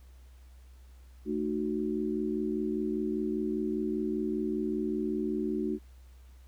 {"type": "chord", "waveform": "sine", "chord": "D# diminished", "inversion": "second", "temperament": "equal with one note detuned", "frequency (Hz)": [220, 304.9, 370], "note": ["A3", "D#4", "F#4"], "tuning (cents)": [0, -35, 0], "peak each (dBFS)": -33, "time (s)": [1.25, 5.79], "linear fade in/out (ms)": 50, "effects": ["added 63 Hz sine -50 dBFS peak until 6.47 s", "pink hiss -66 dBFS RMS until 6.47 s"]}